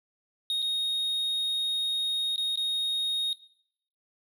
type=tone with dropouts; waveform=triangle; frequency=3729 Hz; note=A#7; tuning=in tune; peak=-24 dBFS; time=0.5-3.33 s; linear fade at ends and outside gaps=1 ms; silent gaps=0.62-0.625 / 2.36-2.379 / 2.557-2.574 s; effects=noise-tail reverb RT60 0.7 s tail -19 dB re dry